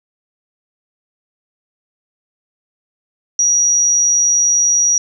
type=tone; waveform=sine; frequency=5770 Hz; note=F#8; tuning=44 cents flat; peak=-10 dBFS; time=3.39-4.98 s; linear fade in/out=2 ms; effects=none